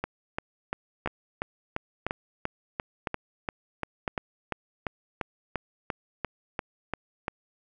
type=two click trains; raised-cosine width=0.5 ms; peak=-13 / -14 dBFS; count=4 / 22; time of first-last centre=1.06-4.078 / 0.04-7.281 s; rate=0.994 / 2.9 Hz; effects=none